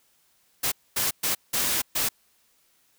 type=noise bursts at uneven times; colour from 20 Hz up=white; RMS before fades=-25 dBFS; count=5; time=0.63-0.72 / 0.96-1.11 / 1.23-1.35 / 1.53-1.82 / 1.95-2.09 s; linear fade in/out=10 ms; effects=white hiss -65 dBFS RMS until 2.98 s